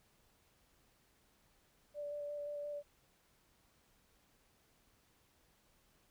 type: tone with vibrato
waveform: sine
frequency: 584 Hz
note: D5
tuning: 10 cents flat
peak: -40 dBFS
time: 1.94-2.83 s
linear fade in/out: 50 ms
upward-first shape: square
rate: 5.7 Hz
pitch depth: 10 cents each way
effects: pink hiss -72 dBFS RMS until 6.1 s